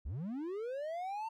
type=linear sweep; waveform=triangle; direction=up; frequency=51.2 to 913 Hz; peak=-35 dBFS; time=0.05-1.29 s; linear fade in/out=10 ms; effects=none